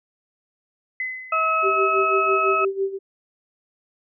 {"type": "tone with exponential decay", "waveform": "sine", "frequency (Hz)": 2031, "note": "B6", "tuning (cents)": 48, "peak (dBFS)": -22, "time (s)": [1, 1.74], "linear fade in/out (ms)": 2, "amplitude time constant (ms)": 160}
{"type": "harmonic tone", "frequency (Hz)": 643, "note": "E5", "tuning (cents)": -43, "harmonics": [1, 2, 4], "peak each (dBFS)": [-27, -19, -25], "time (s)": [1.32, 2.65], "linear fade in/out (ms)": 5}
{"type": "tone with tremolo", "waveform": "sine", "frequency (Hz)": 389.6, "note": "G4", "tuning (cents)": -11, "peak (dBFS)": -18, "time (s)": [1.62, 2.99], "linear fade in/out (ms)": 50, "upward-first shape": "sine", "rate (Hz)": 6, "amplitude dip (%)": 80}
{"effects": []}